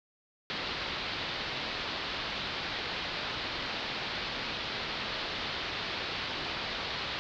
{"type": "low-pass noise", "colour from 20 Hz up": "white", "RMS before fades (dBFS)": -36, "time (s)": [0.5, 7.19], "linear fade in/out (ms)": 0, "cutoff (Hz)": 4500, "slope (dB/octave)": 48, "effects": []}